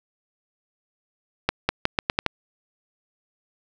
accelerating click train, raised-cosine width 0.3 ms, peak -3 dBFS, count 7, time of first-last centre 1.49-2.263 s, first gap 200 ms, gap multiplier 0.82, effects none

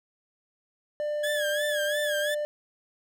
triangle tone, 595 Hz, D5, 22 cents sharp, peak -25 dBFS, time 1-2.45 s, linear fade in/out 0 ms
30% pulse tone with vibrato, 1673 Hz, G#6, 12 cents sharp, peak -26 dBFS, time 1.23-2.35 s, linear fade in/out 10 ms, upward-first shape sine, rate 2.9 Hz, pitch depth 100 cents each way
effects none

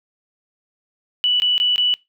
sine tone bursts, 2960 Hz, F#7, in tune, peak -14 dBFS, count 4, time 1.24-1.94 s, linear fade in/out 0 ms, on 160 ms, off 20 ms, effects noise-tail reverb RT60 0.2 s tail -22 dB re dry

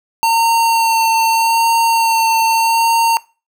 square tone with vibrato, 910 Hz, A#5, 42 cents flat, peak -11 dBFS, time 0.23-3.17 s, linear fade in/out 0 ms, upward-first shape sine, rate 0.82 Hz, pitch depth 15 cents each way, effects noise-tail reverb RT60 0.3 s tail -20 dB re dry

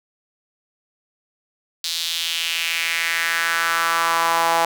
sawtooth tone with high-pass filter sweep, 166.6 Hz, E3, 19 cents sharp, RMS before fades -21 dBFS, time 1.84-4.65 s, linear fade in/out 2 ms, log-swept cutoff 4100 to 800 Hz, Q 2.9, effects none

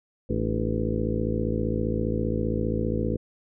harmonic tone with a mistuned harmonic, 55.1 Hz, A1, 3 cents sharp, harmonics 1 / 2 / 3 / 4 / 5 / 6 / 7 / 8 / 9, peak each -31 / -30 / -34 / -30 / -34 / -35 / -34 / -34 / -33 dBFS, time 0.29-3.17 s, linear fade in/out 10 ms, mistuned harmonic 5, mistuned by +100 cents, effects none

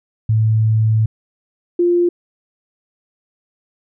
sine tone pair in turn, 110 / 349.2 Hz, A2 / F4, 0 / 0 cents, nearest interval octave + minor sixth, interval 2000 cents, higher second, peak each -11 dBFS, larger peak neither, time 0.29-1.06 / 1.79-2.09 s, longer first, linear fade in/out 5 ms, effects none

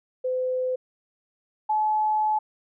sine tone pair in turn, 510 / 857.7 Hz, C5 / A5, -44 / -44 cents, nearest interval major sixth, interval 900 cents, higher second, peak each -23 / -20 dBFS, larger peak second, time 0.24-0.76 / 1.69-2.39 s, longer second, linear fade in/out 10 ms, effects none

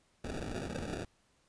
violet noise with sample-and-hold, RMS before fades -39 dBFS, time 0.24-1.05 s, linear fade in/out 5 ms, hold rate 1050 Hz, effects pink hiss -71 dBFS RMS until 1.48 s + resampled to 22050 Hz

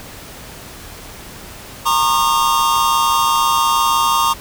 square tone cluster, 927 / 1086 / 1212 Hz, A#5 / C#6 / D#6, -10 / -36 / -46 cents, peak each -18 dBFS, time 1.85-4.34 s, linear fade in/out 20 ms, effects pink hiss -35 dBFS RMS until 4.4 s

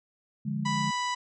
sine chord, D diminished, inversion none, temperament equal, 146.83 / 174.61 / 207.7 Hz, D3 / F3 / Ab3, 0 / 0 / 0 cents, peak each -32 / -36 / -31 dBFS, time 0.45-0.91 s, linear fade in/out 10 ms
harmonic tone, 987.8 Hz, B5, in tune, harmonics 1 / 2 / 3 / 4 / 5 / 6 / 7 / 8, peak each -29 / -35 / -39 / -41 / -43 / -45 / -46 / -47 dBFS, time 0.65-1.15 s, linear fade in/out 10 ms
effects none

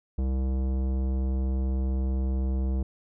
sine tone with tanh clipping, 65.41 Hz, C2, in tune, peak -26 dBFS, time 0.18-2.83 s, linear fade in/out 5 ms, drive 16 dB, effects none

